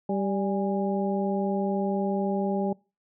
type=harmonic tone with a mistuned harmonic; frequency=196 Hz; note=G3; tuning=in tune; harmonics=1 / 2 / 3 / 4; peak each=-27 / -30 / -32 / -33 dBFS; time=0.09-2.73 s; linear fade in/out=5 ms; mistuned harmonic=4; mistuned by=+73 cents; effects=noise-tail reverb RT60 0.3 s tail -24 dB re dry